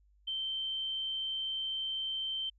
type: tone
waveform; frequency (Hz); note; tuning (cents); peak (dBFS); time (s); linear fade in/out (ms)
sine; 3114; G7; -12; -33; 0.27-2.5; 10
effects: added 50 Hz sine -63 dBFS peak until 2.58 s